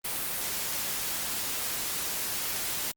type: noise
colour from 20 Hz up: white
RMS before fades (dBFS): -32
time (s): 0.04-2.92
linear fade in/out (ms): 10
effects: Opus 32 kbps